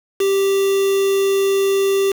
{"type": "tone with quantisation", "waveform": "triangle", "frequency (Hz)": 392, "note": "G4", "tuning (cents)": 0, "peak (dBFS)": -12, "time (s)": [0.2, 2.12], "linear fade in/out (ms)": 5, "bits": 4, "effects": []}